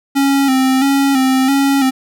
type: tone with vibrato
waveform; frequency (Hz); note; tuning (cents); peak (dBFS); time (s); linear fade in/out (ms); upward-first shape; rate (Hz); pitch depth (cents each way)
square; 269.1; C4; +49; -11; 0.15-1.91; 20; square; 1.5; 45
effects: none